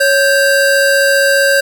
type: tone pair together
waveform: square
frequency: 554.4 / 1568.1 Hz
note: C#5 / G6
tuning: 0 / 0 cents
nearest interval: octave + tritone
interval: 1800 cents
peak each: -12 dBFS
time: 0-1.61 s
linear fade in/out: 10 ms
effects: none